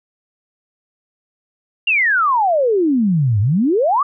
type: exponential two-way sweep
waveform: sine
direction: down then up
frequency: 2845 to 96.7 to 1224 Hz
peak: -12 dBFS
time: 1.87-4.03 s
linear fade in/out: 5 ms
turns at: 3.4 s
effects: none